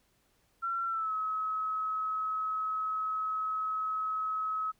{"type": "tone with pitch glide", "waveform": "sine", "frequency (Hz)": [1359, 1282.7], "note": ["F6", "E6"], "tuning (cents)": [-48, -48], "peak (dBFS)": -30, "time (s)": [0.62, 4.72], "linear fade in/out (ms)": 20, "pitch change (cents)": -100, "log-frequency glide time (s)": [0.87, 1.13], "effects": ["pink hiss -71 dBFS RMS until 4.79 s"]}